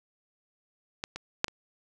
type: clicks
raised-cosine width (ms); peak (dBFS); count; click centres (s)
0.2; -15 / -20 / -6 / -23; 4; 1.039 / 1.16 / 1.444 / 1.482
effects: none